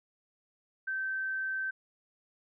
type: tone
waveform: sine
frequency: 1549 Hz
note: G6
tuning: 21 cents flat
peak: -31 dBFS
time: 0.87-1.71 s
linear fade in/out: 10 ms
effects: none